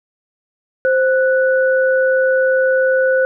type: tone pair together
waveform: sine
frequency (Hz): 522.7 / 1480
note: C5 / F#6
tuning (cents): -2 / 0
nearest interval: octave + tritone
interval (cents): 1802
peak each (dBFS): -12 / -18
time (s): 0.85-3.25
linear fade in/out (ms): 0
effects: none